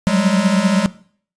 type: tone cluster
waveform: square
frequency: 182.4 / 192.5 / 207.9 Hz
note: F#3 / G3 / G#3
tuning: -24 / -31 / +2 cents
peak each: -18 dBFS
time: 0.07-0.86 s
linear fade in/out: 0 ms
effects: noise-tail reverb RT60 0.5 s tail -18 dB re dry + resampled to 22050 Hz

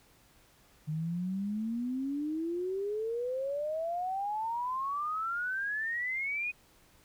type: exponential sweep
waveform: sine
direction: up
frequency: 150.9 to 2503 Hz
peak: -31 dBFS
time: 0.87-6.52 s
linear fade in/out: 20 ms
effects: pink hiss -63 dBFS RMS until 7.04 s

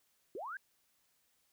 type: linear sweep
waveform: sine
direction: up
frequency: 322.9 to 1661.2 Hz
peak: -40 dBFS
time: 0.35-0.57 s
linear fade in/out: 2 ms
effects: white hiss -75 dBFS RMS until 1.52 s

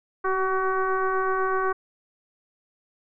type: tone with frequency modulation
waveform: sine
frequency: 756 Hz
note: F#5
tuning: 37 cents sharp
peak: -21 dBFS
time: 0.24-1.73 s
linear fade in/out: 10 ms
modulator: 376 Hz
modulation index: 1.9
effects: none

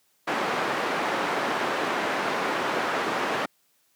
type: band-pass noise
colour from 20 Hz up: white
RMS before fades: -27 dBFS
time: 0.27-3.46 s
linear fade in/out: 10 ms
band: 240 to 1400 Hz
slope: 12 dB/octave
effects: white hiss -67 dBFS RMS until 3.95 s + high-pass 100 Hz 12 dB/octave

